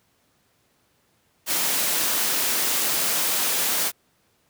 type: high-pass noise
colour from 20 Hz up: white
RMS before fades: -23 dBFS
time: 1.46-3.92 s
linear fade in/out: 50 ms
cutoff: 180 Hz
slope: 12 dB/octave
effects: pink hiss -65 dBFS RMS until 4.49 s + high-pass 80 Hz 12 dB/octave